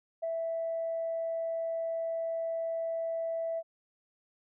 sine tone with ADSR envelope, 659.3 Hz, E5, in tune, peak -28 dBFS, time 0.22-3.63 s, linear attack 19 ms, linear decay 7 ms, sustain -2 dB, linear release 49 ms, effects tanh soft clip ceiling -25 dBFS

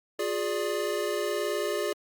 square chord, D diminished, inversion first, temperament equal with one note detuned, 356.6 / 415.3 / 587.3 Hz, F4 / Ab4 / D5, +36 / 0 / 0 cents, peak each -34 / -31 / -33 dBFS, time 0.19-1.93 s, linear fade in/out 5 ms, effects Opus 48 kbps

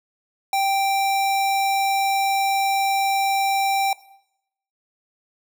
square tone, 784 Hz, G5, in tune, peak -19 dBFS, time 0.53-3.93 s, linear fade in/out 2 ms, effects noise-tail reverb RT60 0.8 s tail -19 dB re dry

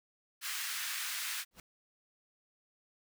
pink high-pass noise, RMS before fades -38 dBFS, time 0.41-1.45 s, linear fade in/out 50 ms, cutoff 1400 Hz, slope 24 dB/octave
pink noise with exponential growth, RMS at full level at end -46 dBFS, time 1.51-1.6 s, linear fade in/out 2 ms, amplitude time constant 19 ms
effects none

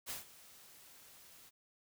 white noise with ADSR envelope, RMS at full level -41 dBFS, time 0.06-1.51 s, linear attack 41 ms, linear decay 140 ms, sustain -18 dB, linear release 35 ms, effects none

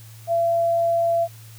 sine tone, 676 Hz, E5, 43 cents sharp, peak -17 dBFS, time 0.27-1.28 s, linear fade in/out 50 ms, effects added 111 Hz sine -41 dBFS peak until 1.58 s + white hiss -49 dBFS RMS until 1.58 s

